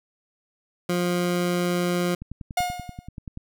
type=tone; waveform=20% pulse; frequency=176.6 Hz; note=F3; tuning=20 cents sharp; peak=-17 dBFS; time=0.89-2.15 s; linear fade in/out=5 ms
type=click train; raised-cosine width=5 ms; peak=-23 dBFS; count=13; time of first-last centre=2.22-3.374 s; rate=10.4 Hz
type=tone with exponential decay; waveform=45% pulse; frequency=717 Hz; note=F5; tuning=45 cents sharp; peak=-19 dBFS; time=2.57-3.08 s; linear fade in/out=5 ms; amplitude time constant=110 ms
effects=none